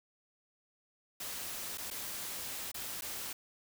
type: noise with dropouts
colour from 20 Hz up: white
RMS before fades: -41 dBFS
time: 1.2-3.33 s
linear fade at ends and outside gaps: 5 ms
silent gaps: 1.775-1.781 / 1.903-1.91 / 2.717-2.743 / 3.01-3.02 s
effects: none